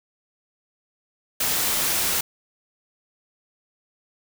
white noise, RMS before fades -23 dBFS, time 1.4-2.21 s, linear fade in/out 5 ms, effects none

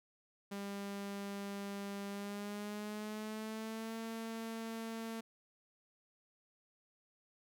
sawtooth tone with pitch glide, 200 to 225.8 Hz, G3 to A3, +35 to +45 cents, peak -37 dBFS, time 0.51-5.21 s, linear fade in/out 10 ms, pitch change +210 cents, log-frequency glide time 2.09-3.99 s, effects none

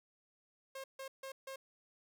sawtooth tone bursts, 536 Hz, C5, 42 cents sharp, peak -40 dBFS, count 4, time 0.75-1.56 s, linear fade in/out 5 ms, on 90 ms, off 150 ms, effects none

